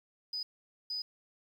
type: tone bursts at uneven times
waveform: sine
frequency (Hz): 4978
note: D#8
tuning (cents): 0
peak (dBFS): -34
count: 2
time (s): 0.33-0.43 / 0.9-1.02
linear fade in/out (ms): 5
effects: 10-bit